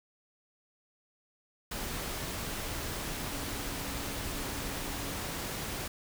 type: tone in noise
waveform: sine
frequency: 281.8 Hz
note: C#4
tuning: 29 cents sharp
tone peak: -45 dBFS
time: 3.32-5.17 s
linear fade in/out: 5 ms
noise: pink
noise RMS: -37 dBFS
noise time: 1.71-5.88 s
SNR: -11 dB
effects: none